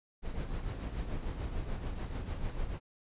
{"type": "noise with tremolo", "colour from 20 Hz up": "brown", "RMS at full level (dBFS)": -34, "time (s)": [0.22, 2.8], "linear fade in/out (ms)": 50, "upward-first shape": "triangle", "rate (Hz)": 6.8, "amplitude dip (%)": 60, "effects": ["resampled to 8000 Hz"]}